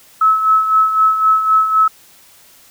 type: tone with tremolo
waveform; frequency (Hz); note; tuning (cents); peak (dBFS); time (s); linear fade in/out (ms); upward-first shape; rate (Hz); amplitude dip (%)
sine; 1296; E6; -30; -7; 0.21-1.88; 5; sine; 3.9; 60
effects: white hiss -46 dBFS RMS until 2.7 s